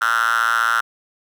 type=tone with high-pass filter; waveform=5% pulse; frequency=115 Hz; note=A#2; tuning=23 cents flat; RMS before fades=-18 dBFS; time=0.01-0.81 s; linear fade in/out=10 ms; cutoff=1400 Hz; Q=8.3; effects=none